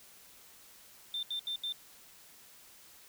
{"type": "tone bursts", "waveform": "sine", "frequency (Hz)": 3580, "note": "A7", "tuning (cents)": 29, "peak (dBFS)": -32, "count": 4, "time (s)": [1.14, 1.724], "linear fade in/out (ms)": 2, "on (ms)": 89, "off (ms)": 76, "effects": ["tanh soft clip ceiling -30 dBFS", "white hiss -57 dBFS RMS until 3.08 s"]}